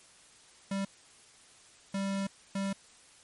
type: tone bursts at uneven times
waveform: square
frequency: 196 Hz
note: G3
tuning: in tune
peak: -31 dBFS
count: 3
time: 0.71-0.85 / 1.94-2.27 / 2.55-2.73 s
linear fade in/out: 5 ms
effects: white hiss -58 dBFS RMS until 3.23 s + MP3 48 kbps